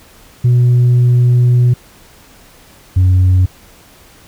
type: tone pair in turn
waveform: sine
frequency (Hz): 122.8 / 92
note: B2 / F#2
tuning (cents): -9 / -9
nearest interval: perfect fourth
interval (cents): 500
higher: first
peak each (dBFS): -4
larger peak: neither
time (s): 0.44-1.74 / 2.96-3.46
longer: first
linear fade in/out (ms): 10
effects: tanh soft clip ceiling -5 dBFS + pink hiss -43 dBFS RMS until 4.27 s